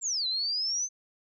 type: exponential two-way sweep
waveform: sine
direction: down then up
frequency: 7560 to 3951 to 6270 Hz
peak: -27 dBFS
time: 0.01-0.89 s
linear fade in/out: 50 ms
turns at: 0.27 s
effects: none